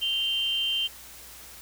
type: tone pair together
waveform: sine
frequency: 2794 / 3127 Hz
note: F7 / G7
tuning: 0 / -5 cents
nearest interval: major second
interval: 195 cents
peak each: -31 / -25 dBFS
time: 0.01-0.88 s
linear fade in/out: 20 ms
effects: added 60 Hz sine -56 dBFS peak until 1.61 s + white hiss -46 dBFS RMS until 1.61 s